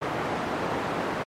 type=band-pass noise; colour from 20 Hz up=white; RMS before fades=-29 dBFS; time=0.01-1.24 s; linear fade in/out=20 ms; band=120 to 1000 Hz; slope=12 dB/octave; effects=MP3 64 kbps